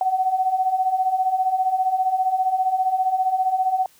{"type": "beating tone pair", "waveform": "sine", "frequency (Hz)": [740, 755], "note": ["F#5", "F#5"], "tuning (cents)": [0, 35], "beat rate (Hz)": 15, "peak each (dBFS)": [-24, -19], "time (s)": [0.01, 3.86], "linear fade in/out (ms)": 2, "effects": ["white hiss -55 dBFS RMS until 3.99 s"]}